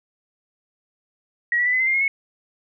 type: tone with pitch steps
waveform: sine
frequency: 1907 / 1945.9 / 1985.7 / 2026 / 2068 / 2110 / 2153 / 2197 Hz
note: A#6 / B6 / B6 / B6 / C7 / C7 / C7 / C#7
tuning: +39 / -26 / +9 / +44 / -21 / +14 / +49 / -16 cents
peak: -17 dBFS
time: 1.52-2.08 s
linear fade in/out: 2 ms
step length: 70 ms
effects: none